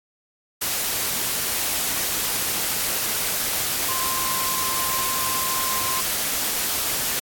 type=tone in noise; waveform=sine; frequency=1046.5 Hz; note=C6; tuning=in tune; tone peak=-27 dBFS; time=3.88-6.01 s; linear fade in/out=10 ms; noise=white; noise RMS=-24 dBFS; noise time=0.61-7.2 s; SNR=-6 dB; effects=AAC 64 kbps